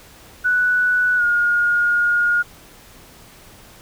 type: tone with pitch glide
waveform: sine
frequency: 1480 to 1428.8 Hz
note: F#6 to F6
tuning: 0 to +39 cents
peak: -14 dBFS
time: 0.44-2.43 s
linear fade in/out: 20 ms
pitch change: -61 cents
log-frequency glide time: 1.17-1.23 s
effects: pink hiss -45 dBFS RMS until 3.81 s